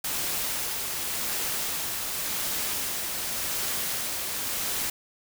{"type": "noise with tremolo", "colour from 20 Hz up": "white", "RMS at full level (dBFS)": -29, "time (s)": [0.04, 4.9], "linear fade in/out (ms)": 5, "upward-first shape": "sine", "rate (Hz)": 0.89, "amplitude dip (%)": 25, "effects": []}